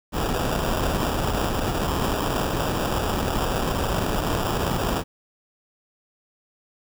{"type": "noise with sample-and-hold", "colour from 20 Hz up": "pink", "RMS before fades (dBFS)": -24, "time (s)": [0.12, 5.04], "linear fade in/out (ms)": 50, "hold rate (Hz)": 2100, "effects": []}